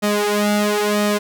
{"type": "tone with flanger", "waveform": "sawtooth", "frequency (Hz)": 207.7, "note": "G#3", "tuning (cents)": 0, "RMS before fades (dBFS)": -18, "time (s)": [0.02, 1.19], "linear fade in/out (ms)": 20, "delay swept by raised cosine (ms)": [1.6, 3.4], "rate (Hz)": 0.99, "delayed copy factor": 1, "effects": []}